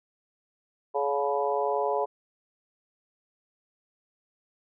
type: harmonic tone with a mistuned harmonic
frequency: 141.1 Hz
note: C#3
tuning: 31 cents sharp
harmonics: 3 / 4 / 5 / 6 / 7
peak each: -29 / -30 / -31 / -32 / -32 dBFS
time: 0.94-2.06 s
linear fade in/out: 20 ms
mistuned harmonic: 6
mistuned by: +20 cents
effects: none